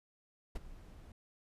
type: noise with ADSR envelope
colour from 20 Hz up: brown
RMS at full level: -35 dBFS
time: 0.55-1.12 s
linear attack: 11 ms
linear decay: 18 ms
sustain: -17 dB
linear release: 3 ms
effects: resampled to 32000 Hz